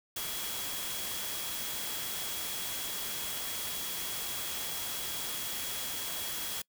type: tone in noise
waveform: sine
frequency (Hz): 3322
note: G#7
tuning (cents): 0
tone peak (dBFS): -43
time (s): 0.16-6.62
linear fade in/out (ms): 5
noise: white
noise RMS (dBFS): -37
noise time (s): 0.16-6.62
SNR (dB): -9
effects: noise-tail reverb RT60 0.1 s tail -25 dB re dry